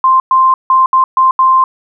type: tone bursts at uneven times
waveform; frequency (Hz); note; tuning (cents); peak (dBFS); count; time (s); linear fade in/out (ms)
sine; 1046.5; C6; 0; -5; 6; 0.04-0.2 / 0.31-0.54 / 0.7-0.86 / 0.93-1.04 / 1.17-1.31 / 1.39-1.64; 2
effects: none